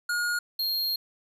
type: tone pair in turn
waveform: square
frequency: 1433 / 4233 Hz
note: F6 / C8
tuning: +44 / +19 cents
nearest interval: octave + perfect fifth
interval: 1875 cents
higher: second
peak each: -26 dBFS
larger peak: neither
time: 0.09-0.39 / 0.59-0.96 s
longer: second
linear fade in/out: 5 ms
effects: resampled to 32000 Hz + 10-bit